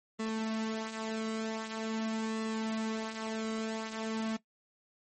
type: tone with flanger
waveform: sawtooth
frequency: 221.2 Hz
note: A3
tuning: 9 cents sharp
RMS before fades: -35 dBFS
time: 0.19-4.37 s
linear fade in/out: 10 ms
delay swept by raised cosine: 1.3 to 5.7 ms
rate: 0.45 Hz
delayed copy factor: -0.55
effects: noise-tail reverb RT60 0.1 s tail -17 dB re dry + MP3 32 kbps